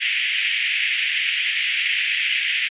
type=band-pass noise; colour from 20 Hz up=white; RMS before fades=-22 dBFS; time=0-2.69 s; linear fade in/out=20 ms; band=1900 to 3100 Hz; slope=48 dB/octave; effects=resampled to 8000 Hz